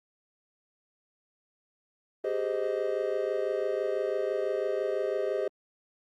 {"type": "chord", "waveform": "triangle", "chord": "Ab major seventh", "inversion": "third", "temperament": "just", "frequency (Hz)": [389.3, 415.3, 519.1, 623], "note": ["G4", "Ab4", "C5", "Eb5"], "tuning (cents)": [-12, 0, -14, 2], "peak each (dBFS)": -31, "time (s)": [2.24, 5.48], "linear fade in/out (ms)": 5, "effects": ["Opus 32 kbps"]}